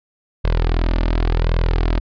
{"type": "tone with flanger", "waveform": "sawtooth", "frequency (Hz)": 41.31, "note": "E1", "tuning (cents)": 4, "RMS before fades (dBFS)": -17, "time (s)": [0.44, 2], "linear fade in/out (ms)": 10, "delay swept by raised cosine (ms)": [1.9, 3.4], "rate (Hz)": 0.91, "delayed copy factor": 0.55, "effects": ["resampled to 11025 Hz"]}